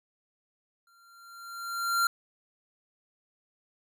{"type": "tone with exponential growth", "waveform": "square", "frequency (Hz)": 1380, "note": "F6", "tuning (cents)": -21, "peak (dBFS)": -22, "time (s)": [0.87, 2.07], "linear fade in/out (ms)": 2, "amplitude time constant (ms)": 260, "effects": []}